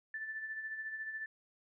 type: tone with tremolo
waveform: sine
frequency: 1760 Hz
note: A6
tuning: in tune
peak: -37 dBFS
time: 0.14-1.26 s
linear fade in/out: 2 ms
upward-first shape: sine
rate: 14 Hz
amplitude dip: 50%
effects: none